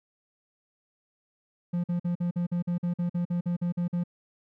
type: tone bursts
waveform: triangle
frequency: 174.6 Hz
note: F3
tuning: in tune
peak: -23 dBFS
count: 15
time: 1.73-4.038 s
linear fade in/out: 10 ms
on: 110 ms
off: 47 ms
effects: none